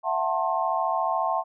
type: chord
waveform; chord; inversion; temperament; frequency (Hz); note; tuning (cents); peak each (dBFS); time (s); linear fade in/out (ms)
sine; F# half-diminished seventh; third; just; 666 / 740 / 888 / 1065.6; E5 / F#5 / A5 / C6; +18 / 0 / +16 / +31; -28; 0.03-1.44; 50
effects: none